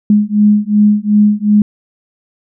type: beating tone pair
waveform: sine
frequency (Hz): 207.4 / 210.1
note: G#3 / G#3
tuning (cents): -2 / +20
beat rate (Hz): 2.7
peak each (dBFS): -10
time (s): 0.1-1.62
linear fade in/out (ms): 2
effects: none

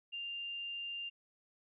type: tone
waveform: sine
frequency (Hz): 2794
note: F7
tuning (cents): 0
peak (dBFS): -39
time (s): 0.12-1.1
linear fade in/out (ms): 20
effects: none

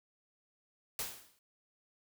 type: noise with exponential decay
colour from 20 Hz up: white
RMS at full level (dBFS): -35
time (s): 0.99-1.39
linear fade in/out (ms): 1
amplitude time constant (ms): 86
effects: none

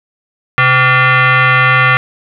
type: tone with frequency modulation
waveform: sine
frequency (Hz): 131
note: C3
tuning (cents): +2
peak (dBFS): -6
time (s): 0.58-1.97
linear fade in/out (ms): 0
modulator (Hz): 641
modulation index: 3.5
effects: none

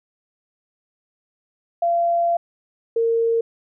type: tone pair in turn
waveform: sine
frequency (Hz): 685 / 459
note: F5 / A#4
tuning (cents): -34 / -27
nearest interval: perfect fifth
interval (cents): 693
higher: first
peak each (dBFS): -16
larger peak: neither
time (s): 1.82-2.37 / 2.96-3.41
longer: first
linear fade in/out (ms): 5
effects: none

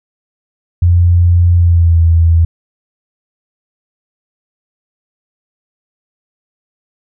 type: tone with pitch glide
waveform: sine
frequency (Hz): 87.2 to 82.97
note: F2 to E2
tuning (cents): -2 to +12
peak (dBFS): -5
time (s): 0.82-2.45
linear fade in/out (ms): 5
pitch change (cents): -86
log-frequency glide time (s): 1.55-2
effects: none

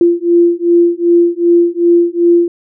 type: beating tone pair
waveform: sine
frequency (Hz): 343 / 345.6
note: F4 / F4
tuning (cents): -31 / -18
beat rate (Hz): 2.6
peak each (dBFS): -10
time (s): 0.01-2.48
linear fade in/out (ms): 2
effects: none

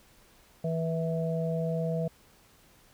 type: harmonic tone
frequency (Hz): 163.5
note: E3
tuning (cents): -14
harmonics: 1 / 3 / 4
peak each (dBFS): -29 / -34 / -34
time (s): 0.64-2.08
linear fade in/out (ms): 5
effects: pink hiss -60 dBFS RMS until 2.93 s

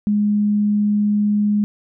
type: tone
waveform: sine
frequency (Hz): 207.7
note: G#3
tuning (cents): 0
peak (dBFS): -14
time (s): 0.07-1.64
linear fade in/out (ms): 0
effects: none

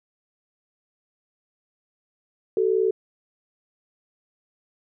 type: tone pair together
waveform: sine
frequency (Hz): 379.6 / 440.1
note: F#4 / A4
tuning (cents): +44 / 0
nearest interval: minor third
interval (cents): 256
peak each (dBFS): -21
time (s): 2.57-2.91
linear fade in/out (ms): 2
effects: none

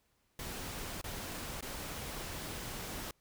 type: noise with dropouts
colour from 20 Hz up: pink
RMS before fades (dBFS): -42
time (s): 0.39-3.11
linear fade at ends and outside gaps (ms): 2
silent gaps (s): 1.014-1.041 / 1.609-1.625
effects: pink hiss -75 dBFS RMS until 3.2 s

